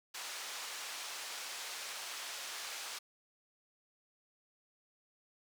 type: band-pass noise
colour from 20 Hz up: white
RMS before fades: -44 dBFS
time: 0.14-2.99 s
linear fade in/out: 10 ms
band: 640 to 6300 Hz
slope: 12 dB/octave
effects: none